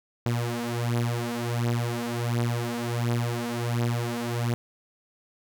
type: beating tone pair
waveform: sawtooth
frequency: 118.2 / 119.6 Hz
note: A#2 / A#2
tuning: +24 / +45 cents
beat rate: 1.4 Hz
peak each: -24 / -25 dBFS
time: 0.26-4.54 s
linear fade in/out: 0 ms
effects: none